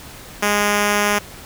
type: tone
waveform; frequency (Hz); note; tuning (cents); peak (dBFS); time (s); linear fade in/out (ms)
5% pulse; 206.2; G#3; -12; -4; 0.42-1.19; 10
effects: pink hiss -38 dBFS RMS until 1.45 s